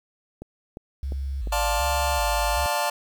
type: click train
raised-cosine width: 2 ms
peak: -23 dBFS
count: 4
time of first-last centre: 0.42-1.473 s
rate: 2.85 Hz
type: tone with vibrato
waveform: sine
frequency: 60 Hz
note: B1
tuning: 49 cents flat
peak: -26 dBFS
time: 1.03-2.66 s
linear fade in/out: 0 ms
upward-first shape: square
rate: 1.3 Hz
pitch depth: 220 cents each way
type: chord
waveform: sawtooth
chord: D minor seventh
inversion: none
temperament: just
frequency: 587.3 / 704.8 / 881 / 1057.2 Hz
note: D5 / F5 / A5 / C6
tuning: 0 / +16 / +2 / +18 cents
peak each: -24 / -24 / -22 / -28 dBFS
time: 1.52-2.9 s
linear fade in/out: 5 ms
effects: 9-bit